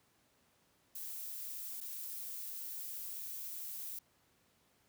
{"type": "noise with dropouts", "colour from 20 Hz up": "violet", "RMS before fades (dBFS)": -44, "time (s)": [0.95, 3.99], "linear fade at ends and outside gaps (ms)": 5, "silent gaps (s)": [1.805, 1.811], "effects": ["pink hiss -72 dBFS RMS until 4.88 s", "high-pass 80 Hz 12 dB/octave"]}